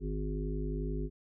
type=harmonic tone; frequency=51.3 Hz; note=G#1; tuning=21 cents flat; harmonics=1 / 3 / 5 / 7 / 8; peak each=-34 / -39 / -41 / -42 / -43 dBFS; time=0-1.1 s; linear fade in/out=50 ms; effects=none